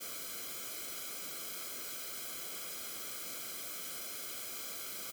white noise with comb filter, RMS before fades -43 dBFS, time 0-5.12 s, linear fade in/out 20 ms, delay 1.1 ms, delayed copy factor -0.85, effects none

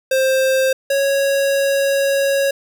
square tone pair in turn, 527 / 552.4 Hz, C5 / C#5, +12 / -6 cents, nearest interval minor second, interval 82 cents, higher second, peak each -14 / -15 dBFS, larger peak first, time 0.11-0.73 / 0.9-2.51 s, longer second, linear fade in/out 5 ms, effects none

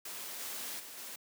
white noise with level steps, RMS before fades -43 / -41 / -48 / -45 dBFS, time 0.05-1.16 s, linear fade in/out 5 ms, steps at 0.39 / 0.79 / 0.97 s, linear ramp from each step 10 ms, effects high-pass 200 Hz 12 dB/octave

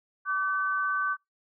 sine tone pair together, 1160 / 1523.1 Hz, D6 / F#6, -22 / +50 cents, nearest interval perfect fourth, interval 472 cents, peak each -28 dBFS, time 0.25-1.17 s, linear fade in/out 50 ms, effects noise-tail reverb RT60 0.2 s tail -26 dB re dry

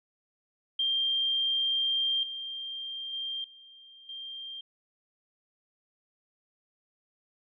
sine tone with level steps, 3182 Hz, G7, 25 cents sharp, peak -25 / -35 / -32 / -50 / -38 dBFS, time 0.79-4.61 s, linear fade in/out 5 ms, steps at 2.23 / 3.13 / 3.44 / 4.09 s, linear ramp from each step 2 ms, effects none

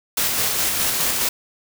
white noise with tremolo, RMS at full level -20 dBFS, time 0.17-1.29 s, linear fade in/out 5 ms, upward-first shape square, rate 4.8 Hz, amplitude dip 25%, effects none

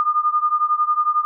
sine beating tone pair, 1212 / 1223 Hz, D#6 / D#6, -46 / -30 cents, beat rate 11 Hz, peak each -18 / -20 dBFS, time 0-1.25 s, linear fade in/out 0 ms, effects none

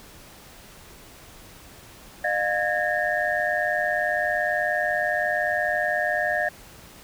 sine tone cluster, 608 / 708 / 1658 / 1819 Hz, D#5 / F5 / G#6 / A#6, -40 / +23 / -3 / -43 cents, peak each -27 dBFS, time 2.24-6.49 s, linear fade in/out 5 ms, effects pink hiss -47 dBFS RMS until 7.03 s

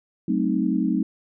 sine chord, F# diminished seventh, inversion none, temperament equal with one note detuned, 188.56 / 220 / 261.6 / 311.1 Hz, F#3 / A3 / C4 / Eb4, +33 / 0 / 0 / 0 cents, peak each -25 dBFS, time 0.28-1.03 s, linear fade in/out 5 ms, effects none

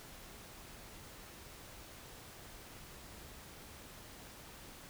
silence, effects pink hiss -53 dBFS RMS until 4.89 s

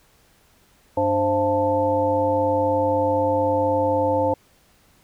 harmonic tone with a mistuned harmonic, 98 Hz, G2, in tune, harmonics 1 / 3 / 5 / 7 / 9, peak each -29 / -26 / -20 / -30 / -23 dBFS, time 0.97-4.34 s, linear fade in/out 5 ms, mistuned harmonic 5, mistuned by +120 cents, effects pink hiss -58 dBFS RMS until 5.03 s

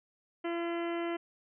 harmonic tone, 340 Hz, F4, 46 cents flat, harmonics 1 / 2 / 3 / 4 / 5 / 6 / 7 / 8 / 9, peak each -33 / -39 / -45 / -45 / -49 / -46 / -52 / -52 / -51 dBFS, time 0.44-1.17 s, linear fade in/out 10 ms, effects none

